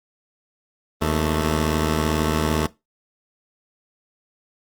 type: tone pair together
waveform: 10% pulse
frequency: 77.78 / 220 Hz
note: D#2 / A3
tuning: 0 / 0 cents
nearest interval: octave + tritone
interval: 1800 cents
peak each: -12 / -17 dBFS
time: 1.01-2.67 s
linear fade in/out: 10 ms
effects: noise-tail reverb RT60 0.2 s tail -18 dB re dry + Opus 24 kbps